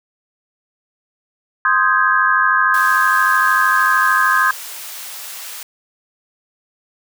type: chord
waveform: sine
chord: Ab major seventh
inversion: first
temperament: equal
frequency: 1046.5 / 1244.5 / 1568 / 1661.2 Hz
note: C6 / Eb6 / G6 / Ab6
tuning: 0 / 0 / 0 / 0 cents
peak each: -17 dBFS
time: 1.65-4.51 s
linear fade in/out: 2 ms
type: high-pass noise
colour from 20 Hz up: white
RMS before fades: -31 dBFS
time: 2.74-5.63 s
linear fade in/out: 2 ms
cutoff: 720 Hz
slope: 12 dB/octave
effects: none